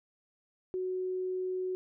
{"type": "tone", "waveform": "sine", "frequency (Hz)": 370, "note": "F#4", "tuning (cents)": 0, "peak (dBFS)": -31, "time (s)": [0.74, 1.75], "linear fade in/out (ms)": 0, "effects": []}